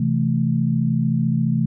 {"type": "chord", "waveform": "sine", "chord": "A minor", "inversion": "first", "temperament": "equal", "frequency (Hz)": [130.81, 164.81, 220], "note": ["C3", "E3", "A3"], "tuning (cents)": [0, 0, 0], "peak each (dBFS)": -21, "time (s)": [0, 1.66], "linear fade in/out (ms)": 5, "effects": []}